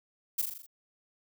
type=noise with echo; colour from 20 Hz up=violet; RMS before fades=-28 dBFS; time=0.38-0.42 s; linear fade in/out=10 ms; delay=41 ms; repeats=6; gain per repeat=-4 dB; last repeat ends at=0.666 s; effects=none